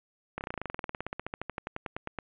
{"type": "slowing click train", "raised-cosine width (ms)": 0.5, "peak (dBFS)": -19, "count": 30, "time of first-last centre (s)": [0.38, 2.187], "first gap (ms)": 29, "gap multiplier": 1.05, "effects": ["resampled to 8000 Hz", "9-bit"]}